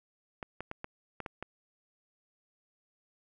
clicks, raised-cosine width 0.5 ms, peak -23 dBFS, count 7, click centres 0.428 / 0.606 / 0.714 / 0.844 / 1.203 / 1.262 / 1.426 s, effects none

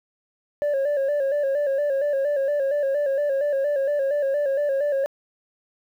sine tone with vibrato, 564 Hz, C#5, 30 cents sharp, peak -17 dBFS, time 0.62-5.06 s, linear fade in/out 0 ms, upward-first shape square, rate 4.3 Hz, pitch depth 63 cents each way, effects tanh soft clip ceiling -19 dBFS + 9-bit

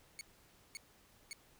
15% pulse tone bursts, 2217 Hz, C#7, in tune, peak -37 dBFS, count 3, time 0.19-1.33 s, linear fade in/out 0 ms, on 20 ms, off 540 ms, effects pink hiss -66 dBFS RMS until 1.59 s

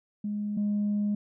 sine tone pair in turn, 207.7 / 206.7 Hz, G#3 / G#3, 0 / -8 cents, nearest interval unison, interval 8 cents, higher first, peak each -28 / -23 dBFS, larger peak second, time 0.24-0.57 / 0.57-1.15 s, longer second, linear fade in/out 5 ms, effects tanh soft clip ceiling -22 dBFS

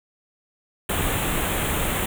pink band-stop noise, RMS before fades -24 dBFS, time 0.89-2.06 s, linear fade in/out 5 ms, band 3600 to 7200 Hz, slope 48 dB/octave, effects none

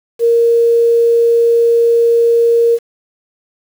sine tone with quantisation, 466.2 Hz, A#4, in tune, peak -7 dBFS, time 0.19-2.79 s, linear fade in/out 50 ms, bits 6, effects none

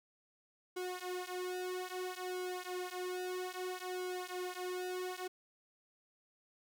sawtooth tone with flanger, 364.8 Hz, F#4, 24 cents flat, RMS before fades -41 dBFS, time 0.76-5.28 s, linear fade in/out 10 ms, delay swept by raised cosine 1.6 to 7.3 ms, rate 0.61 Hz, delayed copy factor -0.95, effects none

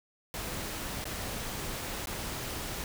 pink noise with dropouts, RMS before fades -37 dBFS, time 0.34-2.84 s, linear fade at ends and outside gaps 1 ms, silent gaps 1.042-1.054 / 2.058-2.071 s, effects none

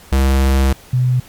square / sine tone pair in turn, 67 / 126.01 Hz, C2 / B2, +42 / +35 cents, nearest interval major seventh, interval 1093 cents, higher second, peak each -11 dBFS, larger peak neither, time 0.12-0.73 / 0.93-1.2 s, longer first, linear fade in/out 5 ms, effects pink hiss -42 dBFS RMS until 1.28 s + MP3 96 kbps

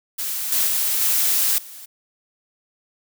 blue noise with level steps, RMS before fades -26 / -19 / -21 / -19 / -39 dBFS, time 0.18-1.86 s, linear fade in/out 10 ms, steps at 0.52 / 0.67 / 1.01 / 1.58 s, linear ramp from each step 2 ms, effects none

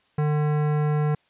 sine tone with hard clipping, 150 Hz, D3, 37 cents sharp, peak -22 dBFS, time 0.18-1.15 s, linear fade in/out 5 ms, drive 17 dB, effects white hiss -64 dBFS RMS until 1.29 s + resampled to 8000 Hz

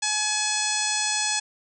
harmonic tone with a mistuned harmonic, 848 Hz, G#5, 36 cents sharp, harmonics 1 / 2 / 3 / 4 / 5 / 6 / 7 / 8 / 9 / 10, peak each -32 / -32 / -32 / -32 / -32 / -32 / -32 / -32 / -32 / -32 dBFS, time 0.02-1.4 s, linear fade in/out 10 ms, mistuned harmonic 9, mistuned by +58 cents, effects none

